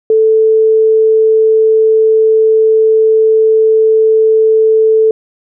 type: tone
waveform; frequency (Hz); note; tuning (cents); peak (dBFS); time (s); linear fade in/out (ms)
sine; 440; A4; 0; -5; 0.1-5.11; 2
effects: none